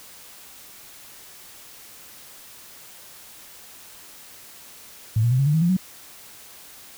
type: tone with pitch steps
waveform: sine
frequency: 110 / 118.58 / 127.83 / 137.79 / 148.54 / 160.12 / 172.61 / 186.07 Hz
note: A2 / A#2 / C3 / C#3 / D3 / D#3 / F3 / F#3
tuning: 0 / +30 / -40 / -10 / +20 / +50 / -20 / +10 cents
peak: -16 dBFS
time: 5.16-5.768 s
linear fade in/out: 5 ms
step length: 76 ms
effects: white hiss -45 dBFS RMS until 6.97 s